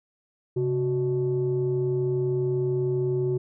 sine tone pair together, 134.18 / 370 Hz, C3 / F#4, +44 / 0 cents, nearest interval octave + tritone, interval 1756 cents, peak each -25 / -23 dBFS, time 0.56-3.38 s, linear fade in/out 10 ms, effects tanh soft clip ceiling -17 dBFS

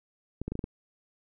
clicks, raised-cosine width 3 ms, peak -20 dBFS, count 6, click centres 0.416 / 0.48 / 0.52 / 0.554 / 0.592 / 0.641 s, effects none

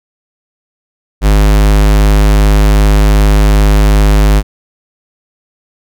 square tone, 51.3 Hz, G#1, 21 cents flat, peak -5 dBFS, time 1.21-4.43 s, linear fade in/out 50 ms, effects none

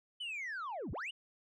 sine linear two-way sweep, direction down then up, 3056 to 49.95 to 3056 Hz, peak -36 dBFS, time 0.2-1.11 s, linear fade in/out 10 ms, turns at 0.92 s, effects tanh soft clip ceiling -37 dBFS

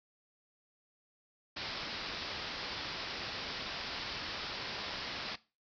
white low-pass noise, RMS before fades -41 dBFS, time 1.56-5.36 s, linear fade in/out 10 ms, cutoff 5300 Hz, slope 96 dB/octave, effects noise-tail reverb RT60 0.3 s tail -19 dB re dry

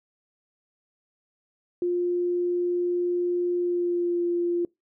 sine tone with pitch glide, 352.8 to 347.1 Hz, F4 to F4, +18 to -11 cents, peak -22 dBFS, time 1.82-4.65 s, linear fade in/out 2 ms, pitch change -29 cents, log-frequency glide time 3.57-4.23 s, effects noise-tail reverb RT60 0.2 s tail -25 dB re dry

